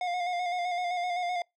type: tone with vibrato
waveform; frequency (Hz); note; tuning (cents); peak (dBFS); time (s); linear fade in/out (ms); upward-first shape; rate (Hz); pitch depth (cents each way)
square; 712; F5; +33; -29; 0.01-1.42; 2; square; 7.8; 31
effects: noise-tail reverb RT60 0.2 s tail -26 dB re dry + low-pass 4000 Hz 12 dB/octave